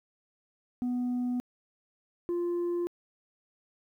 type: tone pair in turn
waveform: sine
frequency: 246.9 / 348 Hz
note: B3 / F4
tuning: 0 / -6 cents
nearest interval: tritone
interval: 594 cents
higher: second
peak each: -25 dBFS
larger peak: neither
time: 0.82-1.4 / 2.29-2.87 s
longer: neither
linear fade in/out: 0 ms
effects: tanh soft clip ceiling -27 dBFS + 11-bit